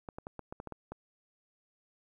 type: clicks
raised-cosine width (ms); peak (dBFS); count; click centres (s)
1; -27; 9; 0.088 / 0.185 / 0.269 / 0.393 / 0.525 / 0.601 / 0.673 / 0.723 / 0.92
effects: 11-bit